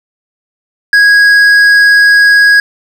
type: tone with hard clipping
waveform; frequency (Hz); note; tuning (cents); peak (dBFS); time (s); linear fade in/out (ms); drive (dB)
sine; 1653; G#6; -9; -4; 0.93-2.6; 2; 6
effects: none